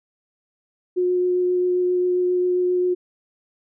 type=tone with vibrato; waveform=sine; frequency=360.8 Hz; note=F#4; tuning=44 cents flat; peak=-17 dBFS; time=0.96-2.95 s; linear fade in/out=20 ms; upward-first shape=triangle; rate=7.5 Hz; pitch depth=10 cents each way; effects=none